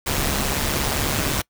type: noise with amplitude modulation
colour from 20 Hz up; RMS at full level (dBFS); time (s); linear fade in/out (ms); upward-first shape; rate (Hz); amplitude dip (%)
pink; -20; 0.06-1.42; 10; sine; 142; 60
effects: noise-tail reverb RT60 0.1 s tail -24 dB re dry